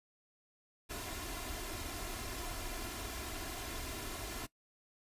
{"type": "noise with comb filter", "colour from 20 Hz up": "pink", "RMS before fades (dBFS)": -42, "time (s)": [0.89, 4.47], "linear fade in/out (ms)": 20, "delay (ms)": 2.9, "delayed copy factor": 0.65, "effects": ["noise-tail reverb RT60 0.1 s tail -20 dB re dry", "resampled to 32000 Hz"]}